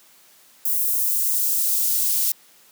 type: noise with high-pass filter sweep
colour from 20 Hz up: blue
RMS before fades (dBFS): -21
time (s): 0.65-2.32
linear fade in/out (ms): 5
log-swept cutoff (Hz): 10000 to 3900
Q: 0.71
effects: white hiss -53 dBFS RMS until 2.71 s + high-pass 150 Hz 12 dB/octave